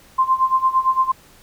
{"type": "tone with tremolo", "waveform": "sine", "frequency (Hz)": 1046.5, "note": "C6", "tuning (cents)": 0, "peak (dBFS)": -11, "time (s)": [0.18, 1.12], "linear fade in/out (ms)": 10, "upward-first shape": "sine", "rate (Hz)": 8.8, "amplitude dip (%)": 85, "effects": ["pink hiss -49 dBFS RMS until 1.42 s"]}